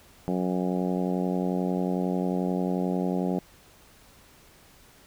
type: harmonic tone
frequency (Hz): 91.2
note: F#2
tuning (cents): -24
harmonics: 2 / 3 / 4 / 5 / 6 / 7 / 8 / 9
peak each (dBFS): -27 / -31 / -33 / -35 / -37 / -38 / -39 / -40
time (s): 0.28-3.39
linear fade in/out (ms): 0
effects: pink hiss -55 dBFS RMS until 5.06 s